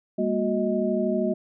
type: tone cluster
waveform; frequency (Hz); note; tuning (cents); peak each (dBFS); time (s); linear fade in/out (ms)
sine; 201.3 / 234 / 365.9 / 628; G3 / A#3 / F#4 / D#5; +46 / +7 / -19 / +16; -27; 0.18-1.34; 10
effects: none